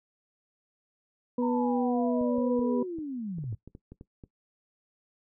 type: harmonic tone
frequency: 245.1 Hz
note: B3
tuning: 13 cents flat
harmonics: 1 / 2 / 4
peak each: -26 / -30 / -41 dBFS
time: 1.38-2.83 s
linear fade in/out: 5 ms
type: linear sweep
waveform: sine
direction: down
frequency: 933 to 96.9 Hz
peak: -32 dBFS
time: 1.42-3.55 s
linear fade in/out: 5 ms
type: clicks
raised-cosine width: 3 ms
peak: -32 dBFS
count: 12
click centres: 2.212 / 2.383 / 2.592 / 2.986 / 3.385 / 3.44 / 3.527 / 3.676 / 3.751 / 3.92 / 4.011 / 4.238 s
effects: noise-tail reverb RT60 0.1 s tail -17 dB re dry